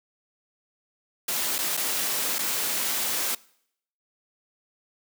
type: noise with dropouts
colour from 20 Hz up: white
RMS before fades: -27 dBFS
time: 1.28-3.35 s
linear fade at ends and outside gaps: 5 ms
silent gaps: 1.583-1.587 / 1.769-1.773 / 2.385-2.389 s
effects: noise-tail reverb RT60 0.7 s tail -23 dB re dry + high-pass 200 Hz 12 dB/octave